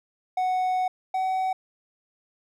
triangle tone pair in turn, 740 / 753.4 Hz, F#5 / F#5, 0 / +31 cents, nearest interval unison, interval 31 cents, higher second, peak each -20 / -21 dBFS, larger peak first, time 0.37-0.88 / 1.14-1.53 s, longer first, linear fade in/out 5 ms, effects none

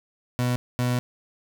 30% pulse tone bursts at uneven times, 123.5 Hz, B2, in tune, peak -19 dBFS, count 2, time 0.39-0.56 / 0.79-0.99 s, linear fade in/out 0 ms, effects none

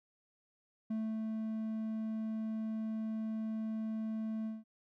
triangle tone with ADSR envelope, 220 Hz, A3, in tune, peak -31 dBFS, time 0.9-4.64 s, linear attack 8 ms, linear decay 260 ms, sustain -2 dB, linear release 180 ms, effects none

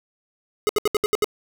square tone bursts, 420 Hz, G#4, 19 cents sharp, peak -17 dBFS, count 7, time 0.67-1.244 s, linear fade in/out 0 ms, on 22 ms, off 70 ms, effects none

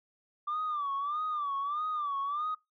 sine tone with vibrato, 1174.7 Hz, D6, in tune, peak -29 dBFS, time 0.47-2.55 s, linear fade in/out 10 ms, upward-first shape sine, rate 1.6 Hz, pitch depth 110 cents each way, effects noise-tail reverb RT60 0.2 s tail -23 dB re dry + tanh soft clip ceiling -27 dBFS

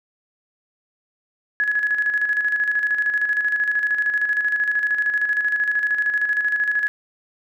sine tone with tremolo, 1687 Hz, G#6, 27 cents sharp, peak -16 dBFS, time 1.6-6.88 s, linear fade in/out 0 ms, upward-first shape square, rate 13 Hz, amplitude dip 50%, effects none

